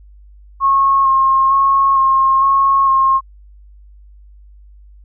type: tone with vibrato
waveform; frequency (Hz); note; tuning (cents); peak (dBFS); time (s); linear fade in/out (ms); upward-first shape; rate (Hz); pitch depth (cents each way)
sine; 1081; C#6; -44; -9; 0.6-3.21; 50; square; 1.1; 16
effects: added 50 Hz sine -39 dBFS peak until 5.04 s